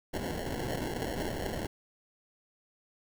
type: noise with sample-and-hold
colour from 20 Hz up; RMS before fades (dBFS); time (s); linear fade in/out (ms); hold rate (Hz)
white; -35; 0.13-1.67; 10; 1225
effects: none